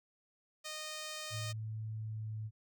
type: tone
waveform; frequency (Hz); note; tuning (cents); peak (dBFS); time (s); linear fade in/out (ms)
5% pulse; 617; D#5; -15; -30; 0.64-1.53; 20
type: tone with pitch glide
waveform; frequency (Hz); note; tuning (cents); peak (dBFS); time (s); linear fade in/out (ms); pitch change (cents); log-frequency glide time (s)
sine; 109.5 to 108.62; A2 to A2; -8 to -22; -38; 1.3-2.51; 50; -14; 1.95-2.39
effects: none